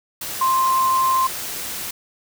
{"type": "tone in noise", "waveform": "sine", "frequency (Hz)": 1048, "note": "C6", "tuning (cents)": 2, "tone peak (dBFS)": -15, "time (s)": [0.41, 1.27], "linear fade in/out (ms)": 5, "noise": "white", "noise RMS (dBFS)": -29, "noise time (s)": [0.21, 1.91], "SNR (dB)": 11, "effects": []}